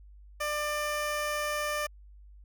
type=tone; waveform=15% pulse; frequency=596 Hz; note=D5; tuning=25 cents sharp; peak=-23 dBFS; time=0.4-1.87 s; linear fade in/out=10 ms; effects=added 50 Hz sine -49 dBFS peak until 2.44 s